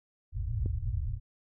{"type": "low-pass noise", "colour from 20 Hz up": "white", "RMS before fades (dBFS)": -32, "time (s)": [0.32, 1.2], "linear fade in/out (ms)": 50, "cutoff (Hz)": 120, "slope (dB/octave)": 96}
{"type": "click", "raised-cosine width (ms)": 3, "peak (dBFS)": -24, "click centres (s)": 0.66}
{"effects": []}